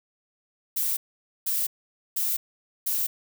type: noise bursts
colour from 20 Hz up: violet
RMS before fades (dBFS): -26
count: 4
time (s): 0.76-3.07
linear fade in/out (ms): 10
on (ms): 210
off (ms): 490
effects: none